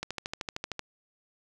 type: click train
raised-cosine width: 0.2 ms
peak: -16 dBFS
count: 11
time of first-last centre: 0.03-0.793 s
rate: 13.1 Hz
effects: none